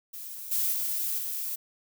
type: noise with level steps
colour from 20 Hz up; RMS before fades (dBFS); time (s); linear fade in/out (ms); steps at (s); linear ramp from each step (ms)
violet; -40 / -27 / -30 / -33; 0.13-1.56; 10; 0.51 / 0.72 / 1.18; 10
effects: none